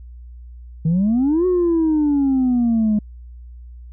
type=exponential two-way sweep; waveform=sine; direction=up then down; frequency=154.6 to 370 to 207.7 Hz; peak=-12 dBFS; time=0.85-2.99 s; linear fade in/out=5 ms; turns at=1.46 s; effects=tanh soft clip ceiling -12 dBFS + added 60 Hz sine -35 dBFS peak until 3.92 s